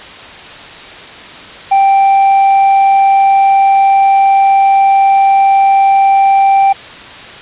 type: tone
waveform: triangle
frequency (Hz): 784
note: G5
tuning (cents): 0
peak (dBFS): -3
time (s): 1.71-6.73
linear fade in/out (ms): 10
effects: white hiss -30 dBFS RMS until 7.41 s + resampled to 8000 Hz